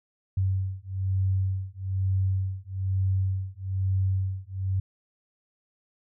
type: beating tone pair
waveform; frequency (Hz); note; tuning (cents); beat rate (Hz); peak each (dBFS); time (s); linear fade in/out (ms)
sine; 94.7 / 95.8; F#2 / G2; +41 / -39; 1.1; -27; 0.37-4.8; 5
effects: none